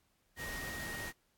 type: tone in noise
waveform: sine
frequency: 1871 Hz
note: A#6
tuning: 6 cents sharp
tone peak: -42 dBFS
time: 0.36-1.13 s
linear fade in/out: 50 ms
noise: pink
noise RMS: -44 dBFS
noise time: 0.36-1.13 s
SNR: -1 dB
effects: pink hiss -75 dBFS RMS until 1.37 s + AAC 64 kbps